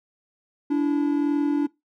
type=tone pair together; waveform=triangle; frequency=289.2 / 331.3 Hz; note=D4 / E4; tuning=-27 / +9 cents; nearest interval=major second; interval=236 cents; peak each=-18 / -25 dBFS; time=0.7-1.67 s; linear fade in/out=10 ms; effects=noise-tail reverb RT60 0.2 s tail -22 dB re dry